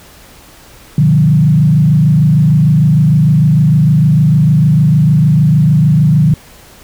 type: tone with frequency modulation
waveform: sine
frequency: 152 Hz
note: D#3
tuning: 40 cents flat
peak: -5 dBFS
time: 0.98-6.34 s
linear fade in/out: 2 ms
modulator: 26.6 Hz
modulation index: 0.99
effects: pink hiss -39 dBFS RMS until 6.83 s